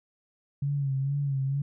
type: tone with vibrato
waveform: sine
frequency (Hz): 138.59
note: C#3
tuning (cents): 0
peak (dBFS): -25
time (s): 0.62-1.62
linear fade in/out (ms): 5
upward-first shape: sine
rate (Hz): 2.2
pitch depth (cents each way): 57
effects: none